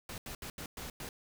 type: noise bursts at uneven times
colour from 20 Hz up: pink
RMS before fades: -43 dBFS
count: 6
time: 0.09-0.18 / 0.26-0.35 / 0.42-0.5 / 0.58-0.66 / 0.77-0.9 / 1-1.09 s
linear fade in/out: 2 ms
effects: none